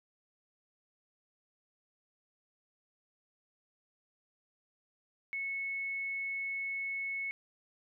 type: tone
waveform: sine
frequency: 2200 Hz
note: C#7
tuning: 14 cents flat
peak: -34 dBFS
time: 5.33-7.31 s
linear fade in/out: 0 ms
effects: none